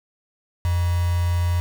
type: tone with quantisation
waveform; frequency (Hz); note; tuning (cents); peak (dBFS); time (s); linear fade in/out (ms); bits
sine; 87.31; F2; 0; -18; 0.65-1.6; 0; 5
effects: none